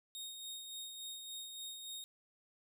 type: tone with tremolo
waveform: sawtooth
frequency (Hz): 3718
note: A#7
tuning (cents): -5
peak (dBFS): -40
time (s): 0.15-2.04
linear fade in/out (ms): 0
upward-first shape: sine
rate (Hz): 3.5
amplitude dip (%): 40
effects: none